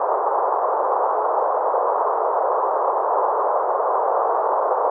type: band-pass noise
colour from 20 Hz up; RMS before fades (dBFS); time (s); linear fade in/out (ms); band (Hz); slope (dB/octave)
white; -20; 0-4.9; 2; 430 to 1100; 48
effects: none